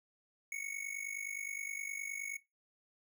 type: tone with amplitude modulation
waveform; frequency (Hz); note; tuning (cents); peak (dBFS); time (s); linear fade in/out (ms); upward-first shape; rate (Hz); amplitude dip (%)
square; 2214; C#7; -3; -36; 0.52-2.37; 2; sine; 49.6; 80
effects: noise-tail reverb RT60 0.2 s tail -17 dB re dry